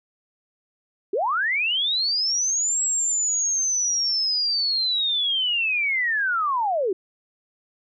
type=linear two-way sweep; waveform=sine; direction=up then down; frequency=349.2 to 7710 to 349.2 Hz; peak=-20 dBFS; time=1.13-6.93 s; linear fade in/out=5 ms; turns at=2.82 s; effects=none